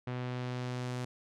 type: tone with low-pass filter sweep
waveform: sawtooth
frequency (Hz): 124.8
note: B2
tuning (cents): +19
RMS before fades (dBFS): -37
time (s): 0.07-1.05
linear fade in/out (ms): 5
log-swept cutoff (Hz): 2700 to 8700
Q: 0.87
effects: none